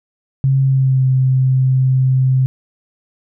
sine tone with pitch glide, 134.8 to 130.58 Hz, C#3 to C3, -48 to -3 cents, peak -10 dBFS, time 0.44-2.46 s, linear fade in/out 0 ms, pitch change -55 cents, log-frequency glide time 0.61-1.06 s, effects none

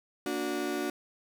35% pulse chord, Bb augmented, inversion none, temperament just, 233.1 / 291.4 / 364.2 Hz, Bb3 / D4 / F#4, 0 / -13 / -27 cents, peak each -38 / -32 / -32 dBFS, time 0.26-0.9 s, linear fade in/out 2 ms, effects none

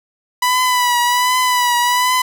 sawtooth tone with vibrato, 987.8 Hz, B5, in tune, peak -9 dBFS, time 0.42-2.22 s, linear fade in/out 5 ms, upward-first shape triangle, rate 1.3 Hz, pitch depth 48 cents each way, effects none

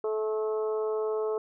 harmonic tone, 216.6 Hz, A3, 27 cents flat, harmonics 2 / 3 / 4 / 5 / 6, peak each -27 / -38 / -42 / -42 / -44 dBFS, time 0.04-1.38 s, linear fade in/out 2 ms, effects none

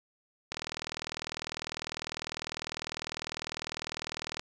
click train, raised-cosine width 0.2 ms, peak -16 dBFS, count 156, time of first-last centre 0.52-4.395 s, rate 40 Hz, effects none

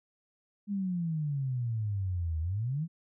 sine exponential two-way sweep, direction down then up, 207.7 to 77.8 to 173.4 Hz, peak -29 dBFS, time 0.67-2.88 s, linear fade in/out 50 ms, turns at 2.4 s, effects none

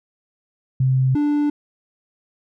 sine / triangle tone pair in turn, 130.81 / 293.7 Hz, C3 / D4, 0 / 0 cents, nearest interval octave + major second, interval 1400 cents, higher second, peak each -14 dBFS, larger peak neither, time 0.8-1.15 / 1.15-1.5 s, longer neither, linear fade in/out 5 ms, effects none

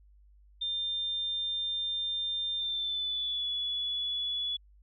sine tone with pitch glide, 3600 to 3414 Hz, A7 to G#7, +39 to +47 cents, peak -30 dBFS, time 0.61-4.57 s, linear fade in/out 10 ms, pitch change -92 cents, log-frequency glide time 2.58-3.46 s, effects added 50 Hz sine -56 dBFS peak until 4.82 s

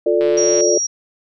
sine chord, D minor, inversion first, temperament equal with one note detuned, 353.1 / 440 / 587.3 Hz, F4 / A4 / D5, +19 / 0 / 0 cents, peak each -17 dBFS, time 0.06-0.78 s, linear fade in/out 5 ms
click train, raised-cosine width 0.3 ms, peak -16 dBFS, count 59, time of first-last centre 0.21-0.607 s, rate 146 Hz
sine tone, 5680 Hz, F8, 28 cents sharp, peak -17 dBFS, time 0.37-0.87 s, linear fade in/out 10 ms
effects none

